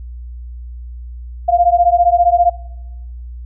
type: beating tone pair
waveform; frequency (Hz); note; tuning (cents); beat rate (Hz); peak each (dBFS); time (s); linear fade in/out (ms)
sine; 691 / 706; F5 / F5; -19 / +19; 15; -12; 1.48-2.5; 10
effects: noise-tail reverb RT60 1.0 s tail -20 dB re dry + added 60 Hz sine -27 dBFS peak until 3.45 s